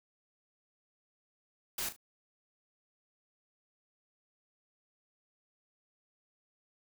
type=noise with echo; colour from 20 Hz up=white; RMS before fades=-36 dBFS; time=1.78-1.89 s; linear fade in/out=5 ms; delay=37 ms; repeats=2; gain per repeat=-11 dB; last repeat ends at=1.964 s; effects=none